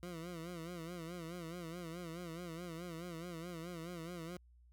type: tone with vibrato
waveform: 20% pulse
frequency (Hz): 170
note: F3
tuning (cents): -46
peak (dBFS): -39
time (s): 0.03-4.37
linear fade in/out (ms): 0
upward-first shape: sine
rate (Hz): 4.7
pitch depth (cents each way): 97
effects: added 60 Hz sine -61 dBFS peak until 4.72 s